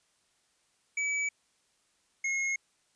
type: tone pair in turn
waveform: square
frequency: 2290 / 2161 Hz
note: D7 / C#7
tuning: -44 / -45 cents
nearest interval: minor second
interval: 101 cents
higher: first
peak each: -29 / -29 dBFS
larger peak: neither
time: 0.97-1.29 / 2.24-2.56 s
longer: neither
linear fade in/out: 5 ms
effects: white hiss -71 dBFS RMS until 2.95 s + resampled to 22050 Hz